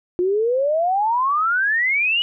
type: exponential sweep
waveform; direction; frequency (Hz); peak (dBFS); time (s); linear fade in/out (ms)
sine; up; 349.2 to 2956; -16; 0.19-2.22; 0
effects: none